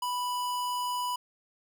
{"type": "tone", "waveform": "square", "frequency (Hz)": 987.8, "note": "B5", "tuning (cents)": 0, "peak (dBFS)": -30, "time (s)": [0.02, 1.16], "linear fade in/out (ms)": 5, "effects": []}